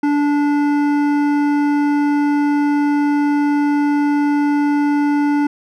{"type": "tone with hard clipping", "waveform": "sine", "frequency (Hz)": 290.7, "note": "D4", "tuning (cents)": -18, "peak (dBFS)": -15, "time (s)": [0.03, 5.47], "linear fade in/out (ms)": 5, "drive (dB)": 12, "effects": []}